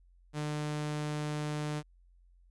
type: tone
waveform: sawtooth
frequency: 150 Hz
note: D3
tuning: 37 cents sharp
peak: -29 dBFS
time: 0.33-1.83 s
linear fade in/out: 50 ms
effects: added 44 Hz sine -59 dBFS peak until 2.5 s + resampled to 24000 Hz